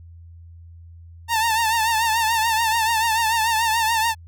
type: tone with vibrato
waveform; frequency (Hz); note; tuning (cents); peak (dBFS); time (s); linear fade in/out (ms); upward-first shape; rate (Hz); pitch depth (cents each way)
sawtooth; 900; A5; +39; -14; 1.28-4.15; 50; triangle; 6.9; 80
effects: added 84 Hz sine -40 dBFS peak until 4.27 s